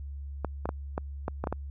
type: clicks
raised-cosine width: 1 ms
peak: -16 dBFS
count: 8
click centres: 0.447 / 0.656 / 0.691 / 0.979 / 1.281 / 1.44 / 1.472 / 1.526 s
effects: added 70 Hz sine -36 dBFS peak until 1.7 s